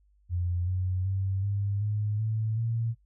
sine tone with pitch steps, 88.2 / 92.16 / 96.29 / 100.62 / 105.13 / 109.85 / 114.78 Hz, F2 / F#2 / G2 / G2 / G#2 / A2 / A#2, +18 / -6 / -30 / +46 / +22 / -2 / -26 cents, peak -26 dBFS, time 0.29-2.95 s, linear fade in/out 50 ms, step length 380 ms, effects noise-tail reverb RT60 0.1 s tail -22 dB re dry + added 50 Hz sine -61 dBFS peak until 3.05 s

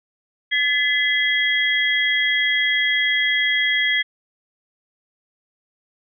sine tone cluster, 1726 / 2020 / 3283 Hz, A6 / B6 / G#7, -34 / +39 / -21 cents, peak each -23 / -19 / -22 dBFS, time 0.51-4.03 s, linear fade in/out 20 ms, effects none

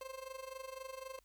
30% pulse tone with amplitude modulation, 527 Hz, C5, 12 cents sharp, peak -39 dBFS, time 0.01-1.19 s, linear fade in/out 2 ms, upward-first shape sine, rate 23.9 Hz, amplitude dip 80%, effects added 50 Hz sine -70 dBFS peak until 1.24 s + white hiss -75 dBFS RMS until 1.24 s

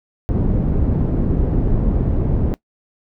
pink low-pass noise, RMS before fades -17 dBFS, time 0.29-2.54 s, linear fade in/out 0 ms, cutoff 300 Hz, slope 12 dB/octave, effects noise-tail reverb RT60 0.1 s tail -21 dB re dry

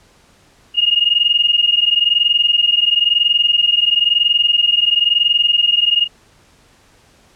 sine tone pair together, 2842 / 2863 Hz, F7 / F7, +30 / +42 cents, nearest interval unison, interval 12 cents, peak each -14 dBFS, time 0.74-6.08 s, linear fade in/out 50 ms, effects pink hiss -51 dBFS RMS until 7.35 s + low-pass 9000 Hz 12 dB/octave

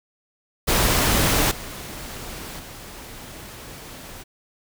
pink noise with level steps, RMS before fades -19 / -35 / -39 dBFS, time 0.67-4.24 s, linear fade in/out 20 ms, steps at 1.51 / 2.59 s, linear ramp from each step 5 ms, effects none

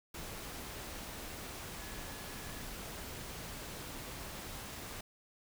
sine tone in noise, 1697 Hz, G#6, 37 cents sharp, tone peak -56 dBFS, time 1.77-2.62 s, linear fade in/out 5 ms, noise pink, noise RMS -45 dBFS, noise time 0.14-5.01 s, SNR -14 dB, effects none

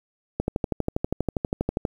click train, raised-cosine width 2 ms, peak -10 dBFS, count 19, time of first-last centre 0.4-1.852 s, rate 12.4 Hz, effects 8-bit

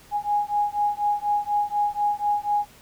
sine beating tone pair, 825 / 829.1 Hz, G#5 / G#5, -12 / -3 cents, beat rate 4.1 Hz, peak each -24 dBFS, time 0.11-2.66 s, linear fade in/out 50 ms, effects pink hiss -51 dBFS RMS until 2.81 s

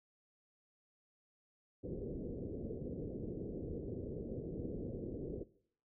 white low-pass noise, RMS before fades -43 dBFS, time 1.83-5.44 s, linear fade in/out 20 ms, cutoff 490 Hz, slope 48 dB/octave, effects noise-tail reverb RT60 0.6 s tail -19 dB re dry

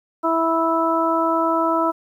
harmonic tone, 328.2 Hz, E4, 8 cents flat, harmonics 1 / 2 / 3 / 4, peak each -22 / -22 / -22 / -22 dBFS, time 0.23-1.92 s, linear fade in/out 20 ms, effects 9-bit

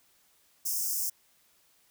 white high-pass noise, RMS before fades -31 dBFS, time 0.65-1.1 s, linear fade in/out 10 ms, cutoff 5100 Hz, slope 96 dB/octave, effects white hiss -66 dBFS RMS until 1.9 s

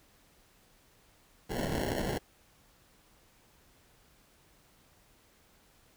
violet noise with sample-and-hold, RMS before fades -33 dBFS, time 1.49-2.19 s, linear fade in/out 20 ms, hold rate 1225 Hz, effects pink hiss -64 dBFS RMS until 5.96 s

